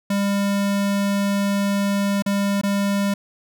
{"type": "tone with dropouts", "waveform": "square", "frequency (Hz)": 200, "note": "G3", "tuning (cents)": 35, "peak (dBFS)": -19, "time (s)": [0.1, 3.14], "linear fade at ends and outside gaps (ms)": 5, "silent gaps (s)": [[2.223, 2.261], [2.614, 2.634]], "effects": []}